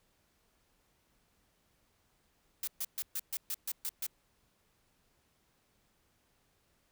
blue noise bursts, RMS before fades -36 dBFS, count 9, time 2.63-4.066 s, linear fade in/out 2 ms, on 44 ms, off 130 ms, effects pink hiss -73 dBFS RMS until 6.91 s

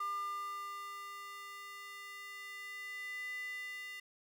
square tone with high-pass filter sweep, 400.1 Hz, G4, 35 cents sharp, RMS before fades -44 dBFS, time 0-4 s, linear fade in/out 5 ms, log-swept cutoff 1200 to 2200 Hz, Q 8, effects none

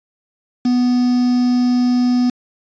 triangle tone with quantisation, 247.1 Hz, B3, 1 cent sharp, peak -10 dBFS, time 0.65-2.3 s, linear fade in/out 5 ms, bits 5, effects resampled to 16000 Hz

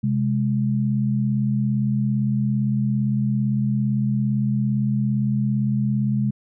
sine tone pair together, 130.15 / 207.8 Hz, C3 / G#3, -9 / +1 cents, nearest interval minor sixth, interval 810 cents, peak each -21 dBFS, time 0.03-6.31 s, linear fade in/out 10 ms, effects none

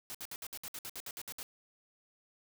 white noise bursts, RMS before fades -43 dBFS, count 13, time 0.1-1.43 s, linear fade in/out 0 ms, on 46 ms, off 61 ms, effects none

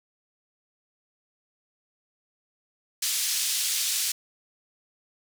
white band-pass noise, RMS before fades -27 dBFS, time 3.02-4.12 s, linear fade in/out 5 ms, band 3200 to 9100 Hz, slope 12 dB/octave, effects none

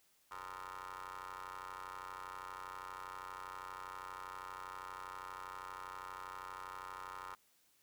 20% pulse ring-modulated tone, 92.5 Hz, F#2, in tune, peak -38 dBFS, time 0.31-7.35 s, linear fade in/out 5 ms, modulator 1140 Hz, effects white hiss -72 dBFS RMS until 7.82 s

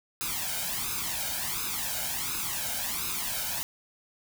white noise with flanger, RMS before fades -32 dBFS, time 0.21-3.63 s, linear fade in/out 0 ms, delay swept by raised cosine 0.78 to 1.34 ms, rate 1.4 Hz, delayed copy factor +0.75, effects none

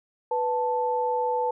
sine tone pair together, 493.9 / 880 Hz, B4 / A5, 0 / 0 cents, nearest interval minor seventh, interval 1000 cents, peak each -26 / -25 dBFS, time 0.31-1.51 s, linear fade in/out 5 ms, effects none

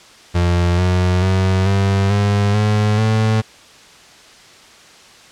35% pulse tone with pitch steps, 87.31 / 90.7 / 94.23 / 97.89 / 101.69 / 105.64 / 109.75 Hz, F2 / F#2 / F#2 / G2 / G#2 / G#2 / A2, 0 / -34 / +32 / -2 / -36 / +30 / -4 cents, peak -11 dBFS, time 0.34-3.42 s, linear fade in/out 20 ms, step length 440 ms, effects white hiss -43 dBFS RMS until 5.31 s + low-pass 6000 Hz 12 dB/octave

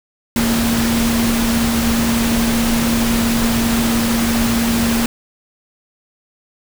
sine tone in noise, 231.6 Hz, A#3, 11 cents flat, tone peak -15 dBFS, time 0.36-5.06 s, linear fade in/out 2 ms, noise pink, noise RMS -20 dBFS, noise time 0.36-5.06 s, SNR +2 dB, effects none

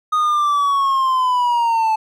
triangle linear sweep, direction down, 1244.5 to 869 Hz, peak -12 dBFS, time 0.12-1.96 s, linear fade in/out 10 ms, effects none

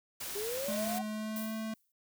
white noise, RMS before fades -40 dBFS, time 0.2-0.99 s, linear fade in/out 10 ms
sine linear sweep, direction up, 394.1 to 755 Hz, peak -35 dBFS, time 0.35-1.02 s, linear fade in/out 10 ms
square tone with pitch glide, 213.8 to 220.1 Hz, A3 to A3, -49 to +1 cents, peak -36 dBFS, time 0.68-1.74 s, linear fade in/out 5 ms, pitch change +50 cents, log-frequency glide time 1.07-1.53 s
violet noise with exponential decay, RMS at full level -40 dBFS, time 1.36-1.92 s, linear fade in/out 1 ms, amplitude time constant 120 ms
effects none

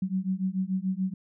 sine beating tone pair, 185 / 191.9 Hz, F#3 / G3, 0 / -37 cents, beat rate 6.9 Hz, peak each -29 dBFS, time 0.02-1.14 s, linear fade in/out 5 ms, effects none

